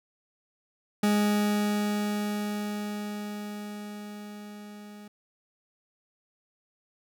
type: tone with level ramp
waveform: 40% pulse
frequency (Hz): 207.7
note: G#3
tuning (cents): 0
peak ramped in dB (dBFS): -20 to -43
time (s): 1.03-5.08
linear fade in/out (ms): 5
effects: none